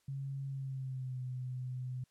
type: tone with pitch glide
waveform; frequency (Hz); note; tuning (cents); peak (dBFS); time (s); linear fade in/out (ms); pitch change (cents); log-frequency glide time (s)
sine; 136.9 to 127; C#3 to B2; -21 to +49; -37; 0.08-2.04; 5; -130; 0.47-1.21
effects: white hiss -75 dBFS RMS until 2.1 s + low-pass 10000 Hz 12 dB/octave